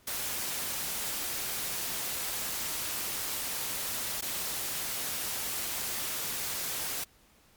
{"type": "noise with dropouts", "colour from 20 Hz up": "white", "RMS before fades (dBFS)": -34, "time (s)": [0.07, 7.04], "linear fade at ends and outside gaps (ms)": 5, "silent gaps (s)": [4.21, 4.222], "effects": ["pink hiss -62 dBFS RMS until 7.56 s", "MP3 96 kbps"]}